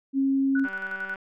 sine tone, 271.1 Hz, C#4, 38 cents flat, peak -20 dBFS, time 0.13-0.68 s, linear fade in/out 50 ms
sine tone with tremolo, 1480 Hz, F#6, in tune, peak -28 dBFS, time 0.55-1.15 s, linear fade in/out 5 ms, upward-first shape square, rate 11 Hz, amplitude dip 60%
click train, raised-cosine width 0.5 ms, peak -27 dBFS, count 99, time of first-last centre 0.65-1.158 s, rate 193 Hz
effects none

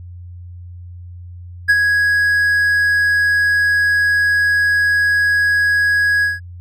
triangle tone with ADSR envelope, 1661.2 Hz, G#6, in tune, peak -5 dBFS, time 1.68-6.4 s, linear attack 20 ms, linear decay 43 ms, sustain -5 dB, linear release 170 ms, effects added 88 Hz sine -31 dBFS peak until 6.6 s

